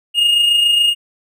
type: tone with amplitude modulation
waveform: triangle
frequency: 2847 Hz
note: F7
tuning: 33 cents sharp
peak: -7 dBFS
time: 0.14-0.95 s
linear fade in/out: 50 ms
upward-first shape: sine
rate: 27.1 Hz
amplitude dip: 40%
effects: none